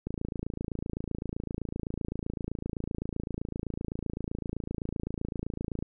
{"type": "click train", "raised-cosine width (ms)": 3, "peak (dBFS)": -20, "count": 161, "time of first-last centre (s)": [0.07, 5.825], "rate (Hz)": 27.8, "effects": []}